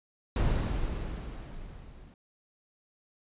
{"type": "noise with level ramp", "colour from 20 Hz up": "brown", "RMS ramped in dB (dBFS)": [-25, -51], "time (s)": [0.36, 2.14], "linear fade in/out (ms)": 2, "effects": ["resampled to 8000 Hz"]}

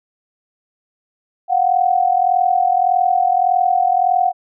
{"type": "tone pair together", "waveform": "sine", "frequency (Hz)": [713, 754.7], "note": ["F5", "F#5"], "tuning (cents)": [36, 34], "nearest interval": "minor second", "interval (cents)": 98, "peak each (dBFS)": -15, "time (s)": [1.48, 4.33], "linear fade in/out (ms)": 50, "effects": []}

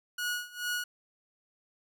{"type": "tone with tremolo", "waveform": "sawtooth", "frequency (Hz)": 1455, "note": "F#6", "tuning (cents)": -29, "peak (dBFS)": -26, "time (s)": [0.18, 0.84], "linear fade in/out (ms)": 5, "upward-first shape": "sine", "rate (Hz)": 2.3, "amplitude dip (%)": 90, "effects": []}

